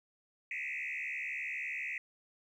sine tone with frequency modulation, 2267 Hz, C#7, 38 cents sharp, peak -35 dBFS, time 0.51-1.98 s, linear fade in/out 2 ms, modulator 71.9 Hz, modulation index 4.7, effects tanh soft clip ceiling -31 dBFS + 12-bit

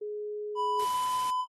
sine tone, 419.1 Hz, G#4, 16 cents sharp, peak -33 dBFS, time 0.01-0.85 s, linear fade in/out 10 ms
triangle tone with pitch glide, 990 to 1006.7 Hz, B5 to B5, +4 to +33 cents, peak -25 dBFS, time 0.55-1.46 s, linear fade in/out 50 ms, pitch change +29 cents, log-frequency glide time 0.71-1.14 s
white noise, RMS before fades -42 dBFS, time 0.79-1.31 s, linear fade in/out 10 ms
effects AAC 32 kbps

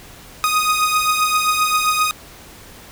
sawtooth beating tone pair, 1244.5 / 1252.1 Hz, D#6 / D#6, 0 / +11 cents, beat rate 7.6 Hz, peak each -13 / -17 dBFS, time 0.44-2.11 s, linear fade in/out 0 ms, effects pink hiss -41 dBFS RMS until 2.91 s

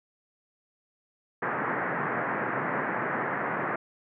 white band-pass noise, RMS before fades -30 dBFS, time 1.42-3.76 s, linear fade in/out 5 ms, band 120 to 1900 Hz, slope 48 dB/octave, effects none

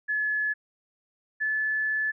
sine tone pair in turn, 1711 / 1731.9 Hz, A6 / A6, -49 / -28 cents, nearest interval unison, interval 21 cents, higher second, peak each -24 dBFS, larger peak neither, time 0.08-0.54 / 1.4-2.12 s, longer second, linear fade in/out 20 ms, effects none

